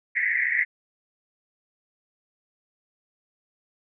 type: band-pass noise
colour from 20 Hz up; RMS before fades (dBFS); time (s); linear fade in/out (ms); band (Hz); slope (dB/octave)
white; -24; 0.15-0.65; 20; 1800 to 2100; 96
effects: none